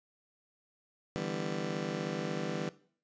20% pulse chord, E minor seventh, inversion third, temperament just, 148.33 / 164.81 / 197.78 / 247.2 Hz, D3 / E3 / G3 / B3, +18 / 0 / +16 / +2 cents, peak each -36 / -34 / -34 / -36 dBFS, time 1.16-2.69 s, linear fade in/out 0 ms, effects noise-tail reverb RT60 0.5 s tail -19 dB re dry + resampled to 16000 Hz

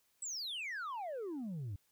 sine exponential sweep, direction down, 8100 to 91 Hz, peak -36 dBFS, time 0.22-1.76 s, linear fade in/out 5 ms, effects tanh soft clip ceiling -38 dBFS + white hiss -75 dBFS RMS until 1.91 s

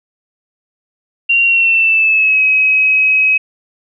sine tone with pitch glide, 2760 to 2546 Hz, F7 to D#7, -21 to +39 cents, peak -8 dBFS, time 1.29-3.38 s, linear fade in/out 10 ms, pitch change -140 cents, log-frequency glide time 1.43-2.42 s, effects none

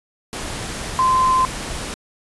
sine tone in noise, 1036 Hz, C6, 17 cents flat, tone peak -13 dBFS, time 0.99-1.45 s, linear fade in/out 0 ms, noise pink, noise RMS -28 dBFS, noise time 0.33-1.94 s, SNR +12 dB, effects resampled to 24000 Hz

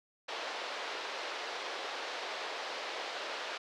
pink band-pass noise, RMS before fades -40 dBFS, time 0.28-3.58 s, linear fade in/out 10 ms, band 450 to 4800 Hz, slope 24 dB/octave, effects none

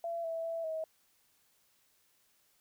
sine tone with pitch steps, 676 / 657 / 662 / 638 Hz, E5 / E5 / E5 / D#5, +43 / -6 / +7 / +43 cents, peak -34 dBFS, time 0.04-0.84 s, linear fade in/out 2 ms, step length 200 ms, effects white hiss -71 dBFS RMS until 2.6 s

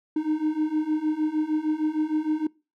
triangle beating tone pair, 305 / 311.5 Hz, D#4 / D#4, -34 / +2 cents, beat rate 6.5 Hz, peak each -25 / -23 dBFS, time 0.16-2.47 s, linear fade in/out 5 ms, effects noise-tail reverb RT60 0.3 s tail -24 dB re dry

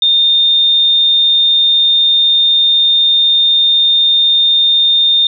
sine tone, 3638 Hz, A#7, 43 cents flat, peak -7 dBFS, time 0.02-5.27 s, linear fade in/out 2 ms, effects none

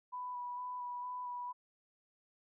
sine tone with vibrato, 987 Hz, B5, 1 cent flat, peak -39 dBFS, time 0.12-1.53 s, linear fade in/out 20 ms, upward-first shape square, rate 2.2 Hz, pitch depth 13 cents each way, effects none

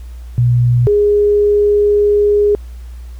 sine tone pair in turn, 121.5 / 412.8 Hz, B2 / G#4, -28 / -10 cents, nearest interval octave + major sixth, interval 2118 cents, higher second, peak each -8 dBFS, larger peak neither, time 0.38-0.87 / 0.87-2.55 s, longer second, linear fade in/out 0 ms, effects added 60 Hz sine -27 dBFS peak until 3.19 s + pink hiss -49 dBFS RMS until 3.19 s

